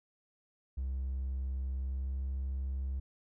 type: tone with pitch glide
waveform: triangle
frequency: 65.8 to 66.76 Hz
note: C2 to C2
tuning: +10 to +35 cents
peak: -30 dBFS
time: 0.77-3 s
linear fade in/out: 10 ms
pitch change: +25 cents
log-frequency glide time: 1.83-2.19 s
effects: tanh soft clip ceiling -28 dBFS